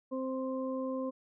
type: harmonic tone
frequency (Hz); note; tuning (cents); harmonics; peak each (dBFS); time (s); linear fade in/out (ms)
261.6; C4; 0; 1 / 2 / 4; -35 / -36 / -44; 0.11-1.11; 20
effects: none